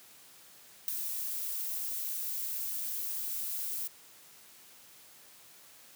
violet noise with ADSR envelope, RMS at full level -26 dBFS, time 0.88-3.88 s, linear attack 3 ms, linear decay 5 ms, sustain -10 dB, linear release 13 ms, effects white hiss -56 dBFS RMS until 5.95 s + high-pass 100 Hz 12 dB/octave

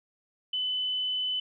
sine tone, 3013 Hz, F#7, 31 cents sharp, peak -27 dBFS, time 0.53-1.4 s, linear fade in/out 5 ms, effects none

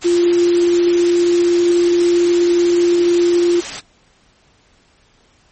sine tone in noise, 347.5 Hz, F4, 9 cents flat, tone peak -10 dBFS, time 0.04-3.61 s, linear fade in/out 20 ms, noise white, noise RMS -26 dBFS, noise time 0.01-3.81 s, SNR +13 dB, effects pink hiss -54 dBFS RMS until 5.51 s + MP3 32 kbps

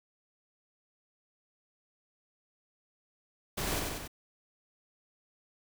pink noise with echo, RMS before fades -34 dBFS, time 3.57-3.8 s, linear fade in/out 10 ms, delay 93 ms, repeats 3, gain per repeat -3 dB, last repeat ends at 4.079 s, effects none

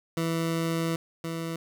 20% pulse tone pair in turn, 164.81 / 164.81 Hz, E3 / E3, 0 / 0 cents, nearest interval unison, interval 0 cents, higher neither, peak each -21 / -26 dBFS, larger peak first, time 0.17-0.96 / 1.24-1.56 s, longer first, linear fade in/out 2 ms, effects none

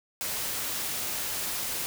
white noise, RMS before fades -32 dBFS, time 0.21-1.86 s, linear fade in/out 0 ms, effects none

